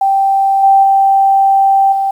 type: tone with level steps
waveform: sine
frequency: 782 Hz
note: G5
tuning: 4 cents flat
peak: -8 / -4 / -6 / -11 dBFS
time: 0.01-2.11 s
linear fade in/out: 5 ms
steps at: 0.63 / 0.83 / 1.92 s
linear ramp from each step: 5 ms
effects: 7-bit